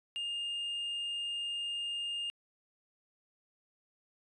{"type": "tone with hard clipping", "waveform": "sine", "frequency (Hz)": 2822, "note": "F7", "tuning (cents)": 17, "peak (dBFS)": -35, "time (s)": [0.16, 2.3], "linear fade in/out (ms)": 0, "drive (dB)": 2, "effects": ["resampled to 24000 Hz"]}